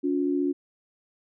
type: tone pair together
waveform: sine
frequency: 282.3 / 357.1 Hz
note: C#4 / F4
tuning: +32 / +39 cents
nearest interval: major third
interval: 407 cents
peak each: -24 / -27 dBFS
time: 0.03-0.53 s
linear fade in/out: 20 ms
effects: none